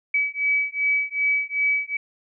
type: beating tone pair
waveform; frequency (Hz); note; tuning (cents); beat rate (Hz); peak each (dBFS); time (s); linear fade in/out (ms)
sine; 2283 / 2285.6; D7 / D7; -50 / -48; 2.6; -23; 0.14-1.97; 5
effects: none